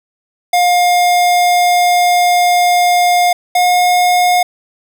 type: tone pair in turn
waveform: square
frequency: 710 / 717.4 Hz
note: F5 / F5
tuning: +28 / +46 cents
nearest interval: unison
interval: 18 cents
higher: second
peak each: -9 dBFS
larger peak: neither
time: 0.53-3.33 / 3.55-4.43 s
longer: first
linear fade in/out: 5 ms
effects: none